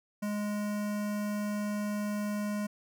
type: tone with notch filter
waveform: square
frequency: 207.7 Hz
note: G#3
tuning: in tune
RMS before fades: -33 dBFS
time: 0.22-2.67 s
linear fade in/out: 10 ms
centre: 3700 Hz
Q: 1.5
effects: none